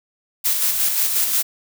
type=noise with tremolo; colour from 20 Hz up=blue; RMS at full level=-18 dBFS; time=0.44-1.43 s; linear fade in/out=20 ms; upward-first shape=square; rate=5.6 Hz; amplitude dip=35%; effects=none